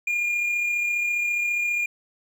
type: tone with amplitude modulation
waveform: triangle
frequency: 2417 Hz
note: D7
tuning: 49 cents sharp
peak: -19 dBFS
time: 0.07-1.86 s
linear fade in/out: 5 ms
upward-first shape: sine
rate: 34.8 Hz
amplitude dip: 30%
effects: none